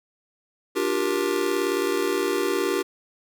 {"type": "chord", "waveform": "square", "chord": "G minor seventh", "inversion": "second", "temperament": "just", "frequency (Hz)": [294, 352.8, 392, 470.4], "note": ["D4", "F4", "G4", "Bb4"], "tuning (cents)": [2, 18, 0, 16], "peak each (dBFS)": [-31, -28, -26, -30], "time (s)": [0.75, 2.83], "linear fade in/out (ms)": 20, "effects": []}